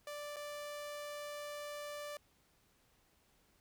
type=tone with dropouts; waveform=sawtooth; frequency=587.3 Hz; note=D5; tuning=in tune; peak=-39 dBFS; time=0.07-2.17 s; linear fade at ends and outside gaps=2 ms; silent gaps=0.361-0.366 s; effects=pink hiss -72 dBFS RMS until 3.6 s